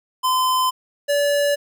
square tone pair in turn, 1025 / 575.3 Hz, C6 / D5, -36 / -36 cents, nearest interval minor seventh, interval 1000 cents, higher first, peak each -17 dBFS, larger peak neither, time 0.23-0.71 / 1.08-1.56 s, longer neither, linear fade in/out 20 ms, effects none

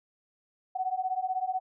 sine beating tone pair, 740 / 756 Hz, F#5 / F#5, 0 / +37 cents, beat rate 16 Hz, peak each -31 dBFS, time 0.75-1.6 s, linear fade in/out 10 ms, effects none

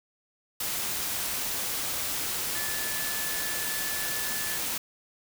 sine tone in noise, 1737 Hz, A6, 23 cents flat, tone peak -37 dBFS, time 2.55-4.58 s, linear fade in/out 5 ms, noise white, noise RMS -31 dBFS, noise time 0.6-4.78 s, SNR -9 dB, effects none

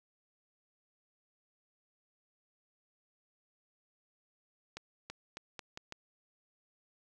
accelerating click train, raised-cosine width 0.2 ms, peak -25 dBFS, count 6, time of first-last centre 4.77-5.924 s, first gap 330 ms, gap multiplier 0.82, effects none

